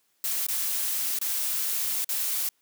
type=noise with dropouts; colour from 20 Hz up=blue; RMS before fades=-28 dBFS; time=0.24-2.49 s; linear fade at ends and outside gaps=2 ms; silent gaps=0.467-0.485 / 1.188-1.213 / 2.045-2.09 s; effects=white hiss -70 dBFS RMS until 2.61 s + high-pass 150 Hz 12 dB/octave